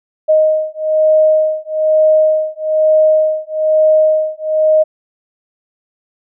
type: beating tone pair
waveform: sine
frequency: 622.3 / 623.4 Hz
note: D#5 / D#5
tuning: 0 / +3 cents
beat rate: 1.1 Hz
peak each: -12 dBFS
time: 0.28-4.84 s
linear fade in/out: 20 ms
effects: none